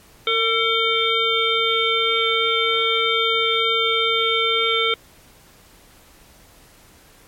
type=harmonic tone with a mistuned harmonic; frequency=449.8 Hz; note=A4; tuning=38 cents sharp; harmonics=1 / 3 / 5 / 7 / 8; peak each=-23 / -23 / -23 / -23 / -23 dBFS; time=0.27-4.94 s; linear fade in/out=2 ms; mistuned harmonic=1; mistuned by=+17 cents; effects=pink hiss -50 dBFS RMS until 7.27 s + MP3 64 kbps